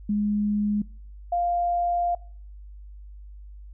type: tone pair in turn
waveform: sine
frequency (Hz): 207.7 / 698.6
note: G#3 / F5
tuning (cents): 0 / 0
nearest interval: octave + major sixth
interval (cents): 2100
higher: second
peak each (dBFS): -21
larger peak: neither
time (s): 0.09-0.82 / 1.32-2.15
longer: second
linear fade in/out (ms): 5
effects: noise-tail reverb RT60 0.5 s tail -23 dB re dry + added 50 Hz sine -40 dBFS peak until 3.73 s